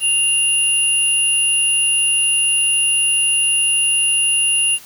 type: tone pair together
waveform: sine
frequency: 2794 / 10272 Hz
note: F7 / E9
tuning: 0 / -46 cents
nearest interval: octave + major seventh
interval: 2254 cents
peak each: -16 dBFS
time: 0-4.79 s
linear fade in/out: 50 ms
effects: white hiss -41 dBFS RMS until 4.85 s